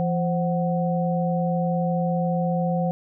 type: tone cluster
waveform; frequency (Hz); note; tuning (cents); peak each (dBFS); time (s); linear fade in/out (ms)
sine; 170.5 / 526 / 741; F3 / C5 / F#5; -41 / +9 / +2; -22 / -27 / -28; 0-2.91; 0
effects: none